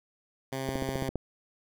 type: tone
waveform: 10% pulse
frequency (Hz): 133.5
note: C3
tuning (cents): +35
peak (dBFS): -24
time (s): 0.52-1.09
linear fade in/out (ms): 5
type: click train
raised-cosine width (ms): 2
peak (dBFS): -17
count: 8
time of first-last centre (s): 0.69-1.157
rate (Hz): 15
effects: none